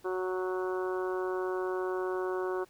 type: harmonic tone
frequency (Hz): 185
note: F#3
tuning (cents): 0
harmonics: 2 / 3 / 4 / 5 / 6 / 7 / 8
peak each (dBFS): -31 / -41 / -43 / -43 / -41 / -47 / -44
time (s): 0.04-2.65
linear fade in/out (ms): 20
effects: pink hiss -62 dBFS RMS until 2.69 s